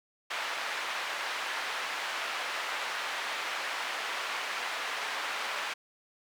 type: band-pass noise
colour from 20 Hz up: white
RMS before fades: -35 dBFS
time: 0.3-5.74 s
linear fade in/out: 10 ms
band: 750 to 2300 Hz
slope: 12 dB/octave
effects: none